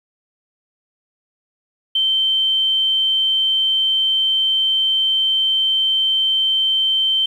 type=tone; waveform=sine; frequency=3110 Hz; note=G7; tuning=14 cents flat; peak=-14 dBFS; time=1.95-7.26 s; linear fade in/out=5 ms; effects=8-bit